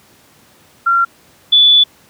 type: tone pair in turn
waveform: sine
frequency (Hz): 1374 / 3462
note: F6 / A7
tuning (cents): -29 / -29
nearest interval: octave + major third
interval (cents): 1600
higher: second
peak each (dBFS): -9 / -5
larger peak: second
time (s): 0.86-1.05 / 1.52-1.84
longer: second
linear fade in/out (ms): 10
effects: pink hiss -48 dBFS RMS until 2.09 s + high-pass 100 Hz 12 dB/octave